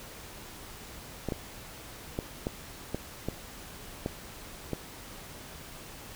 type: clicks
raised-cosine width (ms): 2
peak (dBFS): -17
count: 8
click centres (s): 1.287 / 1.322 / 2.189 / 2.469 / 2.946 / 3.286 / 4.061 / 4.733
effects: pink hiss -46 dBFS RMS until 6.15 s